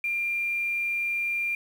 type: tone with quantisation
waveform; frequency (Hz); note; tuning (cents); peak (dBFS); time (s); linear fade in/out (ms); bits
sine; 2388; D7; +28; -25; 0.04-1.55; 2; 8
effects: none